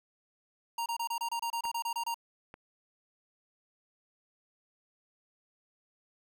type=tone bursts; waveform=square; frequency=932.3 Hz; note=A#5; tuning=in tune; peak=-32 dBFS; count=13; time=0.78-2.144 s; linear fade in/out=5 ms; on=80 ms; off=27 ms
type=clicks; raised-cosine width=0.5 ms; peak=-31 dBFS; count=2; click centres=1.653 / 2.541 s
effects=10-bit